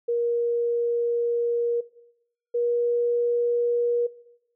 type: tone pair in turn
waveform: sine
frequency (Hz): 472.9 / 477.6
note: A#4 / A#4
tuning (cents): +25 / +42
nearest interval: unison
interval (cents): 17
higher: second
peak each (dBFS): -21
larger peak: neither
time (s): 0.08-1.81 / 2.54-4.07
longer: first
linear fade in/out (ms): 10
effects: noise-tail reverb RT60 0.8 s tail -19 dB re dry